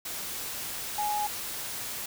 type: tone in noise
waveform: sine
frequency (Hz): 835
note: G#5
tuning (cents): +9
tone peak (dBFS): -27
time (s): 0.98-1.27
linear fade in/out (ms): 5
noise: white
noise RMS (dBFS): -36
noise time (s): 0.05-2.06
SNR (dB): +6
effects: none